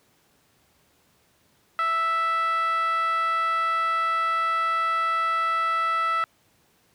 10% pulse tone with band-pass filter, 659.3 Hz, E5, in tune, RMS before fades -24 dBFS, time 1.79-6.24 s, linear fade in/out 0 ms, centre 1400 Hz, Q 4.7, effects pink hiss -63 dBFS RMS until 6.94 s + high-pass 80 Hz 12 dB/octave

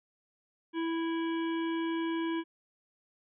harmonic tone with a mistuned harmonic, 329.6 Hz, E4, in tune, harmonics 1 / 3 / 5 / 7 / 9 / 10, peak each -30 / -40 / -44 / -47 / -49 / -50 dBFS, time 0.73-2.44 s, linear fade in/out 50 ms, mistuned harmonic 9, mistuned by -20 cents, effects none

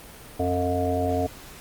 harmonic tone, 89.6 Hz, F2, 45 cents sharp, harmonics 1 / 3 / 5 / 7 / 8, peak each -28 / -28 / -28 / -28 / -28 dBFS, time 0.39-1.27 s, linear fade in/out 10 ms, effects pink hiss -44 dBFS RMS until 1.6 s + Opus 32 kbps

